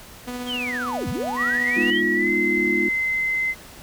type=tone with tremolo; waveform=sawtooth; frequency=246.9 Hz; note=B3; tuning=in tune; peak=-24 dBFS; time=0.27-1.91 s; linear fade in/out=10 ms; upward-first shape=sine; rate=15 Hz; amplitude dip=25%
type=linear two-way sweep; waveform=sine; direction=down then up; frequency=3322 to 62 to 3322 Hz; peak=-25 dBFS; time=0.46-2.02 s; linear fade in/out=50 ms; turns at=1.09 s
type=tone with pitch glide; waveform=sine; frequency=1923 to 2061 Hz; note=B6 to C7; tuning=-47 to -27 cents; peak=-20 dBFS; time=1.36-3.55 s; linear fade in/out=50 ms; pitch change=+120 cents; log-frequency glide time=2.14-2.3 s
type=chord; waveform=sine; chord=F half-diminished seventh; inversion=first; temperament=equal; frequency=207.7 / 246.9 / 311.1 / 349.2 Hz; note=Ab3 / Cb4 / Eb4 / F4; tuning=0 / 0 / 0 / 0 cents; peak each=-28 / -28 / -27 / -24 dBFS; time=1.76-2.89 s; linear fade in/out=10 ms
effects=pink hiss -43 dBFS RMS until 3.82 s